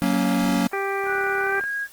square chord, F# major, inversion none, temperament equal with one note detuned, 185 / 233.1 / 279.8 Hz, F#3 / A#3 / C#4, 0 / 0 / +16 cents, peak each -24 dBFS, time 0.02-0.67 s, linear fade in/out 0 ms
harmonic tone, 393.5 Hz, G4, 7 cents sharp, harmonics 1 / 2 / 3 / 4 / 5 / 6, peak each -26 / -29 / -31 / -32 / -33 / -34 dBFS, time 0.73-1.6 s, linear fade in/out 2 ms
click train, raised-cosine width 0.5 ms, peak -23 dBFS, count 22, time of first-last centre 1.04-1.638 s, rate 35.1 Hz
sine tone with pitch glide, 1480 to 1642.2 Hz, F#6 to G#6, 0 to -20 cents, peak -24 dBFS, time 1.05-1.88 s, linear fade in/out 50 ms, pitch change +180 cents, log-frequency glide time 1.4-1.67 s
effects white hiss -49 dBFS RMS until 1.92 s + Opus 24 kbps

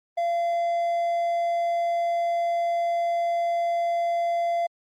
triangle tone, 685 Hz, F5, 34 cents flat, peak -20 dBFS, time 0.17-4.67 s, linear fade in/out 10 ms, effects Opus 32 kbps

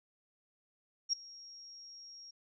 sine tone with ADSR envelope, 5588 Hz, F8, in tune, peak -26 dBFS, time 1.09-2.31 s, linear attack 39 ms, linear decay 7 ms, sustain -23 dB, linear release 7 ms, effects none

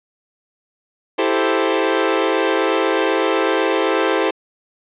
sawtooth chord, A minor seventh, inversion second, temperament equal, 329.6 / 392 / 440 / 523.3 Hz, E4 / G4 / A4 / C5, 0 / 0 / 0 / 0 cents, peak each -17 dBFS, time 1.18-4.31 s, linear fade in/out 10 ms, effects resampled to 8000 Hz + 8-bit

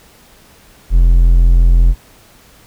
triangle tone, 42.8 Hz, F1, 34 cents flat, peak -3 dBFS, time 0.9-1.95 s, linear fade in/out 50 ms, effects pink hiss -45 dBFS RMS until 2.66 s

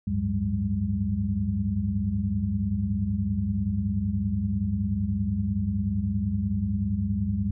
sine tone cluster, 71.3 / 96.6 / 107.1 / 185.2 / 202.1 Hz, C#2 / G2 / A2 / F#3 / G#3, +49 / -25 / -46 / +2 / -47 cents, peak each -33 / -28 / -35 / -35 / -27 dBFS, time 0.07-7.51 s, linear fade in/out 5 ms, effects none

